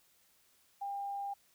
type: tone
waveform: sine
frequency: 800 Hz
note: G5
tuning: 35 cents sharp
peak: -36 dBFS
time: 0.81-1.34 s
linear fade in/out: 10 ms
effects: white hiss -69 dBFS RMS until 1.54 s